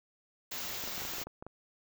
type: band-stop noise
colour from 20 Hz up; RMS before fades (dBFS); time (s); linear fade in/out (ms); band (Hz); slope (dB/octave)
white; -39; 0.51-1.24; 10; 7500 to 13000; 96
type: clicks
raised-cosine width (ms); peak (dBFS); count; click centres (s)
1; -30; 11; 0.838 / 0.876 / 0.979 / 1.02 / 1.052 / 1.136 / 1.183 / 1.216 / 1.27 / 1.425 / 1.466
effects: none